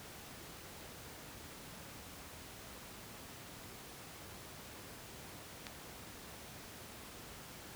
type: click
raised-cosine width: 0.2 ms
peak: -25 dBFS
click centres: 5.668 s
effects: pink hiss -51 dBFS RMS until 7.75 s + high-pass 60 Hz 12 dB/octave